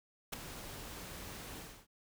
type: noise with ADSR envelope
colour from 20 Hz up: pink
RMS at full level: -35 dBFS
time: 0.32-1.87 s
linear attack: 16 ms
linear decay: 4 ms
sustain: -12 dB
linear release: 280 ms
effects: none